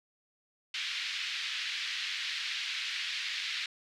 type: band-pass noise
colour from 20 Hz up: white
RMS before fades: -36 dBFS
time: 0.74-3.66 s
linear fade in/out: 2 ms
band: 1800 to 4100 Hz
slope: 24 dB/octave
effects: none